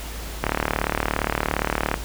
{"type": "click train", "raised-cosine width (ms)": 0.5, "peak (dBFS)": -5, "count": 57, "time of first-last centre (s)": [0.44, 1.941], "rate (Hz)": 37.3, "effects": ["added 54 Hz sine -32 dBFS peak until 2.04 s", "pink hiss -36 dBFS RMS until 2.04 s"]}